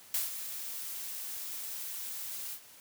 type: noise with ADSR envelope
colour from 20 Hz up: blue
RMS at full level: -30 dBFS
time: 0.14-2.6 s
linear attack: 3 ms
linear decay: 150 ms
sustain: -10 dB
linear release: 73 ms
effects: white hiss -55 dBFS RMS until 2.8 s + high-pass 60 Hz 12 dB/octave